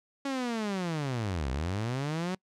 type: linear two-way sweep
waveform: sawtooth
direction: down then up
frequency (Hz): 280 to 61.74 to 189.3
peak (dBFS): -26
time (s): 0.25-2.35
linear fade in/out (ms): 5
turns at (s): 1.5
effects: noise-tail reverb RT60 0.1 s tail -26 dB re dry + low-pass 7000 Hz 12 dB/octave